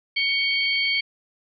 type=tone cluster; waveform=sine; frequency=2234 / 3175 / 4460 Hz; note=C#7 / G7 / C#8; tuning=+13 / +21 / +10 cents; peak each=-22 / -26 / -27 dBFS; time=0.16-1.01 s; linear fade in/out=10 ms; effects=none